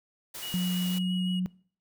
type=noise; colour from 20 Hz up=white; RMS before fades=-40 dBFS; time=0.34-0.99 s; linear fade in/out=10 ms
type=tone with vibrato; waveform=triangle; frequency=2900 Hz; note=F#7; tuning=35 cents flat; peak=-35 dBFS; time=0.42-1.4 s; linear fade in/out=10 ms; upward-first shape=sine; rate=5.9 Hz; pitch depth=11 cents each way
type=tone with pitch glide; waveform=sine; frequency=180.5 to 182.91 Hz; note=F#3 to F#3; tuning=-43 to -20 cents; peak=-25 dBFS; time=0.54-1.46 s; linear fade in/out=0 ms; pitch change=+23 cents; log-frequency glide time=0.87-0.96 s
effects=noise-tail reverb RT60 0.5 s tail -23 dB re dry